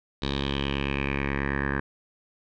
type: tone with low-pass filter sweep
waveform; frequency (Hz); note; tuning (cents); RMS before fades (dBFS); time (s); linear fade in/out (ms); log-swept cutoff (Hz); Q
10% pulse; 69.3; C#2; 0; -28; 0.22-1.8; 5; 3900 to 1600; 5.1
effects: none